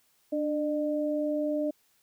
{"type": "tone pair together", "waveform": "sine", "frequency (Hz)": [296, 604], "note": ["D4", "D5"], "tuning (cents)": [14, 48], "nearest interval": "octave", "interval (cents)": 1234, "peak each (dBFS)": [-29, -29], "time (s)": [0.32, 1.71], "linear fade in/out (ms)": 10, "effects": ["white hiss -68 dBFS RMS until 2.02 s"]}